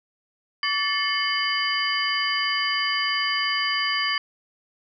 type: tone cluster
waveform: sine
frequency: 1140 / 1759 / 2166 / 3020 / 4783 Hz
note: C#6 / A6 / C#7 / F#7 / D8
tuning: +48 / -1 / -41 / +35 / +31 cents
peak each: -28 dBFS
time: 0.63-4.18 s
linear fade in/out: 2 ms
effects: none